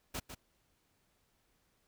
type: noise with echo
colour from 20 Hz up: pink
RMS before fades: -39 dBFS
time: 0.14-0.2 s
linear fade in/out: 10 ms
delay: 150 ms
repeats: 1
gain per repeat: -8 dB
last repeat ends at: 0.35 s
effects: pink hiss -75 dBFS RMS until 1.87 s